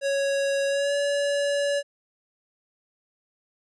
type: tone with pitch glide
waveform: square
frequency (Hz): 554.4 to 569.7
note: C#5 to C#5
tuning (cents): 0 to +47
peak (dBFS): -23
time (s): 0.01-1.83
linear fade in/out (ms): 50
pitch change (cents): +47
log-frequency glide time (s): 0.67-0.94
effects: resampled to 22050 Hz